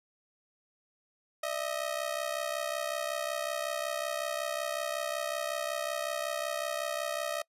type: ring-modulated tone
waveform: sawtooth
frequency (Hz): 629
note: D#5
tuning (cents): +19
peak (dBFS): -25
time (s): 1.43-7.42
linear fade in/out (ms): 5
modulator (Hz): 32.7
effects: noise-tail reverb RT60 0.1 s tail -25 dB re dry + resampled to 32000 Hz